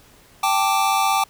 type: chord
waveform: square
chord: G suspended second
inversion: none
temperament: equal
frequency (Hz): 784 / 880 / 1174.7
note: G5 / A5 / D6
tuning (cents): 0 / 0 / 0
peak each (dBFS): -21 / -23 / -22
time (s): 0.43-1.24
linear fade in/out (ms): 5
effects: pink hiss -51 dBFS RMS until 1.29 s